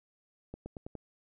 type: accelerating click train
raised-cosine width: 2 ms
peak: -28 dBFS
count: 5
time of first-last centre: 0.54-0.953 s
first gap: 120 ms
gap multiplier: 0.9
effects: none